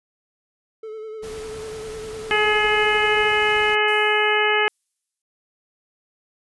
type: tone with vibrato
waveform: triangle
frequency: 436.1 Hz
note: A4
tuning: 15 cents flat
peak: -29 dBFS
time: 0.83-3.33 s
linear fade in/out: 5 ms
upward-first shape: sine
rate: 10 Hz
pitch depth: 33 cents each way
type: noise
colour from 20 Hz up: pink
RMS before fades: -39 dBFS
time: 1.22-3.76 s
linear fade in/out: 20 ms
type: harmonic tone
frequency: 423.3 Hz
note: G#4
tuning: 33 cents sharp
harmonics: 1 / 2 / 3 / 4 / 5 / 6 / 7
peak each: -22 / -24 / -26 / -23 / -23 / -26 / -26 dBFS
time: 2.31-4.68 s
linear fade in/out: 0 ms
type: noise with exponential decay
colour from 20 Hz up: violet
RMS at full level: -39 dBFS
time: 3.88-5.22 s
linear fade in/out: 2 ms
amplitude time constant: 290 ms
effects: resampled to 24000 Hz